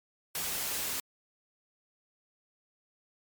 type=noise; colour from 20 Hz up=white; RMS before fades=-34 dBFS; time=0.35-1 s; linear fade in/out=2 ms; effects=MP3 96 kbps